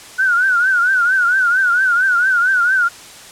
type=tone with vibrato; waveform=sine; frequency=1475 Hz; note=F#6; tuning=6 cents flat; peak=-11 dBFS; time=0.18-2.89 s; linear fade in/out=20 ms; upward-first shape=triangle; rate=4.4 Hz; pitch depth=130 cents each way; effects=white hiss -37 dBFS RMS until 3.31 s + low-pass 9000 Hz 12 dB/octave